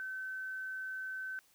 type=tone; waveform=sine; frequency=1530 Hz; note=G6; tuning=42 cents flat; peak=-38 dBFS; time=0-1.39 s; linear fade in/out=0 ms; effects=white hiss -68 dBFS RMS until 1.54 s